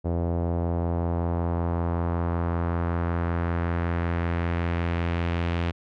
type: tone with low-pass filter sweep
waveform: sawtooth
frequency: 85.3 Hz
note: F2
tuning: 40 cents flat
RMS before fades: -26 dBFS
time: 0.04-5.72 s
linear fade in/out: 20 ms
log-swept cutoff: 610 to 2900 Hz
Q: 1.5
effects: none